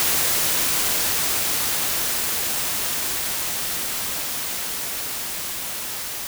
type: noise with level ramp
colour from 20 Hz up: white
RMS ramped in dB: -20 to -30 dBFS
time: 0-6.27 s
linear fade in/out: 0 ms
effects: none